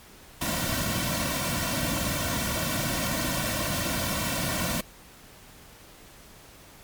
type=noise with comb filter; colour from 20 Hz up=pink; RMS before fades=-28 dBFS; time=0.41-4.81 s; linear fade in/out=5 ms; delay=2.4 ms; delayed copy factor=-1; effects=pink hiss -50 dBFS RMS until 6.83 s + MP3 96 kbps